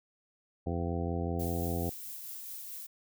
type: harmonic tone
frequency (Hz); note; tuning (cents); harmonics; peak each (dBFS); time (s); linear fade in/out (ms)
85.3; F2; -40; 1 / 2 / 3 / 4 / 5 / 6 / 8 / 9; -34 / -37 / -39 / -40 / -41 / -42 / -43 / -44; 0.66-1.9; 10
type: noise with tremolo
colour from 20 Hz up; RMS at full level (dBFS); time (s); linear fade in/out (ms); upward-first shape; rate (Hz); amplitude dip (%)
violet; -42; 1.39-2.87; 10; sine; 4.6; 25
effects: none